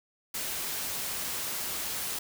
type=noise; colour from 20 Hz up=white; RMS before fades=-34 dBFS; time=0.34-2.19 s; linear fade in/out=5 ms; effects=none